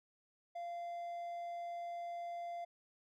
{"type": "tone", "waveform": "triangle", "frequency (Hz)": 691, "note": "F5", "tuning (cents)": -19, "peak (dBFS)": -39, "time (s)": [0.55, 2.65], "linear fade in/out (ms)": 10, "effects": []}